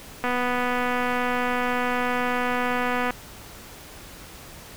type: click train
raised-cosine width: 0.5 ms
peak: -11 dBFS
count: 709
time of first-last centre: 0.24-3.106 s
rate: 247 Hz
effects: pink hiss -43 dBFS RMS until 4.76 s